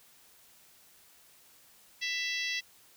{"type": "harmonic tone with a mistuned harmonic", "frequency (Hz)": 662, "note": "E5", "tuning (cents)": 7, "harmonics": [3, 4, 5, 6, 7, 8, 9], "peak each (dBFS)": [-35, -37, -39, -41, -42, -43, -44], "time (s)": [2.01, 2.61], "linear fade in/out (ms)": 20, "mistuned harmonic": 4, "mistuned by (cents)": 16, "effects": ["white hiss -60 dBFS RMS until 2.96 s"]}